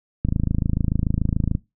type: click train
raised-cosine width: 5 ms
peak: -8 dBFS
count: 36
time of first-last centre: 0.25-1.551 s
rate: 26.9 Hz
effects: noise-tail reverb RT60 0.2 s tail -20 dB re dry